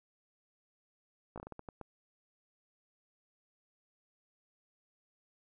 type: slowing click train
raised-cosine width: 1 ms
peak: -30 dBFS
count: 9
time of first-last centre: 1.36-1.813 s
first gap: 17 ms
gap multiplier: 1.33
effects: none